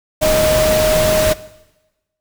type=tone in noise; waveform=sine; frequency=622.3 Hz; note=D#5; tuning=in tune; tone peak=-12 dBFS; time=0.21-1.34 s; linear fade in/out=20 ms; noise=pink; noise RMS=-18 dBFS; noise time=0.21-1.34 s; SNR=+3 dB; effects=noise-tail reverb RT60 1.0 s tail -18 dB re dry